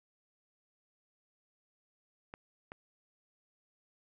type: clicks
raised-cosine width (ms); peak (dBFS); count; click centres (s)
0.5; -29; 2; 2.339 / 2.719
effects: none